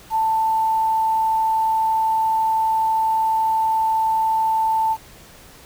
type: tone with quantisation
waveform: sine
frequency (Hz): 886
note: A5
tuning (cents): +12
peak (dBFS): -16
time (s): 0.1-4.97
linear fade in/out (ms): 50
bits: 7
effects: pink hiss -45 dBFS RMS until 5.65 s